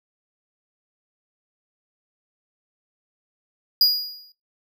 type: tone with exponential decay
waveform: square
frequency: 4884 Hz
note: D#8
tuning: 33 cents flat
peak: -12 dBFS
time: 3.81-4.32 s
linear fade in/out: 2 ms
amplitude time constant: 110 ms
effects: noise-tail reverb RT60 0.2 s tail -18 dB re dry

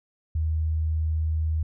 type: tone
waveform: sine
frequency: 79 Hz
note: D#2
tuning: 27 cents sharp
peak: -22 dBFS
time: 0.35-1.63 s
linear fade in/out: 5 ms
effects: none

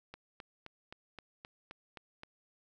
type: click train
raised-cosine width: 0.3 ms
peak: -30 dBFS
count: 9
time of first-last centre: 0.14-2.234 s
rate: 3.82 Hz
effects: none

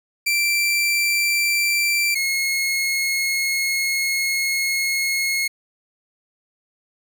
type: tone pair in turn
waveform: sawtooth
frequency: 2349 / 2166 Hz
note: D7 / C#7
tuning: 0 / -41 cents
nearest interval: minor second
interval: 141 cents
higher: first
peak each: -14 / -16 dBFS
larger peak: first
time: 0.26-2.15 / 2.15-5.48 s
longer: second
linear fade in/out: 10 ms
effects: none

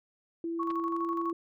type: tone with pitch glide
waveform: sine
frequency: 333.9 to 336.2 Hz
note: E4 to E4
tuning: +22 to +34 cents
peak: -31 dBFS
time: 0.44-1.33 s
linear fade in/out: 2 ms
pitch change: +12 cents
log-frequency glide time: 0.87-1 s
type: tone with tremolo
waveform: sine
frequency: 1108.7 Hz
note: C#6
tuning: in tune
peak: -30 dBFS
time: 0.59-1.32 s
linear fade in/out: 10 ms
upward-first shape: square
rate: 12 Hz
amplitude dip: 50%
type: clicks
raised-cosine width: 0.3 ms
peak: -30 dBFS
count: 2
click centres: 0.703 / 0.708 s
effects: none

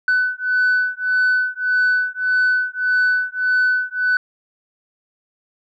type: beating tone pair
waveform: sine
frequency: 1499 / 1500.7 Hz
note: F#6 / F#6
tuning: +22 / +24 cents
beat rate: 1.7 Hz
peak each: -17 dBFS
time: 0.08-4.17 s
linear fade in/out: 2 ms
effects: tanh soft clip ceiling -11 dBFS

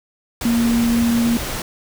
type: tone in noise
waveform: sine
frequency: 234 Hz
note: A#3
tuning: 7 cents sharp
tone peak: -14 dBFS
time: 0.45-1.37 s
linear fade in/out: 2 ms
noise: pink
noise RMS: -26 dBFS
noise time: 0.41-1.62 s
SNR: +9 dB
effects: none

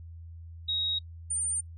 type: tone pair in turn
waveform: sine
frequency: 3787 / 9007 Hz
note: A#7 / C#9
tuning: +27 / +27 cents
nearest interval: octave + minor third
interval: 1500 cents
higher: second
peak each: -27 dBFS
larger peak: neither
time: 0.68-0.99 / 1.3-1.61 s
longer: neither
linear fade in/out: 10 ms
effects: noise-tail reverb RT60 0.1 s tail -26 dB re dry + added 83 Hz sine -42 dBFS peak until 1.77 s

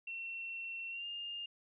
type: tone with pitch glide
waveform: sine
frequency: 2713 to 2817 Hz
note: E7 to F7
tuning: +49 to +14 cents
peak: -40 dBFS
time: 0.07-1.46 s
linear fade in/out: 5 ms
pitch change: +65 cents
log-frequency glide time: 0.9-1.06 s
effects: none

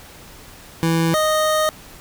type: tone pair in turn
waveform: 25% pulse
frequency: 164.7 / 620.5 Hz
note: E3 / D#5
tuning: -1 / -5 cents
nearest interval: octave + major seventh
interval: 2296 cents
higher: second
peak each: -12 dBFS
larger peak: neither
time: 0.83-1.14 / 1.14-1.69 s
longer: second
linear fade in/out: 0 ms
effects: pink hiss -42 dBFS RMS until 2 s

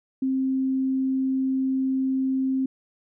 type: tone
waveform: sine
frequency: 264.1 Hz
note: C4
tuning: 16 cents sharp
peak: -21 dBFS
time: 0.22-2.66 s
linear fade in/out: 5 ms
effects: none

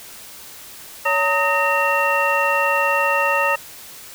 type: tone cluster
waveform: sine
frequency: 562 / 917 / 1261 / 1844 / 2726 Hz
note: C#5 / A#5 / D#6 / A#6 / F7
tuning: +24 / -29 / +23 / -19 / -43 cents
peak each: -22 dBFS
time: 1.05-3.56 s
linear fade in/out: 10 ms
effects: white hiss -39 dBFS RMS until 4.14 s

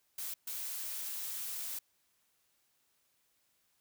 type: noise bursts at uneven times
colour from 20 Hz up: blue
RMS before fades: -40 dBFS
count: 2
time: 0.18-0.34 / 0.47-1.79 s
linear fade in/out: 5 ms
effects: white hiss -75 dBFS RMS until 3.8 s

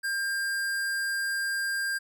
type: tone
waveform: square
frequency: 1599 Hz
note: G6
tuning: 34 cents sharp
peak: -28 dBFS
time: 0.03-1.99 s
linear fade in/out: 20 ms
effects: none

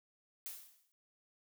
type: noise with exponential decay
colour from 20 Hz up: blue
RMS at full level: -42 dBFS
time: 0.46-0.92 s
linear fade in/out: 0 ms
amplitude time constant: 99 ms
effects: none

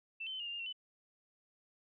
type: tone with pitch steps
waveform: sine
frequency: 2669 / 3080 / 3057 / 2844 / 2793 / 2820 / 2727 / 3003 Hz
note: E7 / G7 / G7 / F7 / F7 / F7 / F7 / F#7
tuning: +21 / -31 / -44 / +31 / -1 / +16 / -42 / +25 cents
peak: -39 dBFS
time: 0.2-0.728 s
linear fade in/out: 10 ms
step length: 66 ms
effects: none

